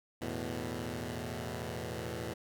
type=chord; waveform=10% pulse; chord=E suspended fourth; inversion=none; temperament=equal; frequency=82.41 / 110 / 123.47 Hz; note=E2 / A2 / B2; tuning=0 / 0 / 0 cents; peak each=-33 dBFS; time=0.21-2.34 s; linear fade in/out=10 ms; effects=none